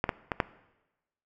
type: clicks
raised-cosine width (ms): 0.5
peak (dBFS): -11 / -11 / -13 / -8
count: 4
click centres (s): 0.041 / 0.092 / 0.318 / 0.402
effects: noise-tail reverb RT60 1.0 s tail -18 dB re dry